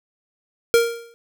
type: tone with exponential decay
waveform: square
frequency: 466.2 Hz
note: A#4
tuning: in tune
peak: -10 dBFS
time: 0.74-1.14 s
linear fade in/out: 0 ms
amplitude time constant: 86 ms
effects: none